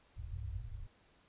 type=low-pass noise; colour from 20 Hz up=white; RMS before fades=-43 dBFS; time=0.16-0.87 s; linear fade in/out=10 ms; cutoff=110 Hz; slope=48 dB/octave; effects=pink hiss -68 dBFS RMS until 1.28 s + resampled to 8000 Hz